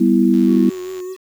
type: chord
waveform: sine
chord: E minor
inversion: first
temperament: equal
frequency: 196 / 246.9 / 329.6 Hz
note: G3 / B3 / E4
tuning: 0 / 0 / 0 cents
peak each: -15 / -14 / -15 dBFS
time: 0-0.7 s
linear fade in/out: 10 ms
type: click train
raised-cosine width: 0.2 ms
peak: -22 dBFS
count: 61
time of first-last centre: 0.34-1.002 s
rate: 90.6 Hz
type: tone with vibrato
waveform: triangle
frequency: 369.4 Hz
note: F#4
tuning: 3 cents flat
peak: -23 dBFS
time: 0.45-1.17 s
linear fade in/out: 50 ms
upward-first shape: sine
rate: 4.8 Hz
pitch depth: 31 cents each way
effects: 7-bit